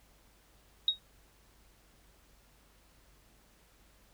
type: tone with exponential decay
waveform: sine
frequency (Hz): 3772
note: A#7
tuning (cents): +20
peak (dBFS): -20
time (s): 0.88-0.99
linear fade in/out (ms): 2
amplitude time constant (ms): 22
effects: added 50 Hz sine -65 dBFS peak until 4.13 s + pink hiss -65 dBFS RMS until 4.13 s